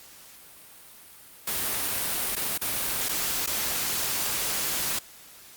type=noise with dropouts; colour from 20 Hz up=white; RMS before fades=-28 dBFS; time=1.47-4.99 s; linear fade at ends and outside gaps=5 ms; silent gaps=2.354-2.364 / 2.578-2.614 / 3.087-3.091 / 3.463-3.473 s; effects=white hiss -49 dBFS RMS until 5.56 s + Opus 48 kbps